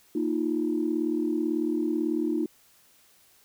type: chord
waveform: sine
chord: Bb suspended fourth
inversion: none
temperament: equal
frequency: 233.1 / 311.1 / 349.2 Hz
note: Bb3 / Eb4 / F4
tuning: 0 / 0 / 0 cents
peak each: -31 / -26 / -29 dBFS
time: 0.15-2.46 s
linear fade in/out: 5 ms
effects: tanh soft clip ceiling -15 dBFS + white hiss -60 dBFS RMS until 3.44 s

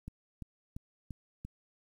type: click train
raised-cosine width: 5 ms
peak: -29 dBFS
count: 5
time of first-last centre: 0.08-1.45 s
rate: 2.92 Hz
effects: 10-bit

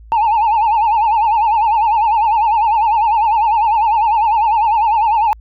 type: tone with vibrato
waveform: sine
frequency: 877 Hz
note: A5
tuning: 6 cents flat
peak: -8 dBFS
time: 0.12-5.33 s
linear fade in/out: 0 ms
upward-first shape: triangle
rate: 10 Hz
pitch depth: 140 cents each way
effects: tanh soft clip ceiling -9 dBFS + added 55 Hz sine -36 dBFS peak until 5.4 s

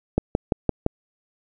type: click train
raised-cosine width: 2 ms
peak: -5 dBFS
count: 5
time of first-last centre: 0.18-0.864 s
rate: 5.85 Hz
effects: none

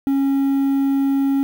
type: tone with quantisation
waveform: triangle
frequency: 274.2 Hz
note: C#4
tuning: 19 cents flat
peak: -13 dBFS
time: 0.07-1.43 s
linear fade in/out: 0 ms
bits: 7
effects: none

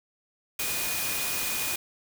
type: tone in noise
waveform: sine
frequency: 2464 Hz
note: D#7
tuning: 17 cents flat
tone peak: -36 dBFS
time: 0.59-1.76 s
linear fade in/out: 5 ms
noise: white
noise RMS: -30 dBFS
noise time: 0.59-1.76 s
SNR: -9 dB
effects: none

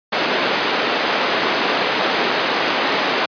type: band-pass noise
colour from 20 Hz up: pink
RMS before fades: -19 dBFS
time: 0.12-3.26 s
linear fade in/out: 10 ms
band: 350 to 4000 Hz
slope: 12 dB/octave
effects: high-pass 150 Hz 12 dB/octave + resampled to 11025 Hz

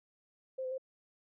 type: tone with pitch steps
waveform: sine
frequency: 523 / 513 / 526 Hz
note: C5 / C5 / C5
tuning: -1 / -34 / +9 cents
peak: -35 dBFS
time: 0.58-0.781 s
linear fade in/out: 10 ms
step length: 67 ms
effects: none

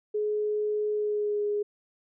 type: tone with pitch glide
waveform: sine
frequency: 421.8 to 414.3 Hz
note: G#4 to G#4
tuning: +27 to -4 cents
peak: -25 dBFS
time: 0.14-1.63 s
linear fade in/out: 10 ms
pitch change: -31 cents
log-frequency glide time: 0.92-1.43 s
effects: none

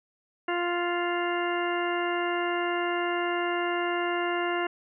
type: harmonic tone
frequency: 349.2 Hz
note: F4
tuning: in tune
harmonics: 1 / 2 / 3 / 4 / 5 / 6 / 8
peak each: -29 / -32 / -34 / -35 / -36 / -37 / -38 dBFS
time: 0.48-4.67 s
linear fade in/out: 5 ms
effects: none

